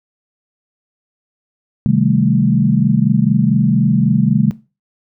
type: chord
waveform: sine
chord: A half-diminished seventh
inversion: first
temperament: equal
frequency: 130.81 / 155.56 / 196 / 220 Hz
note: C3 / Eb3 / G3 / A3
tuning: 0 / 0 / 0 / 0 cents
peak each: -16 dBFS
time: 1.86-4.51 s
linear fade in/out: 0 ms
effects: noise-tail reverb RT60 0.3 s tail -18 dB re dry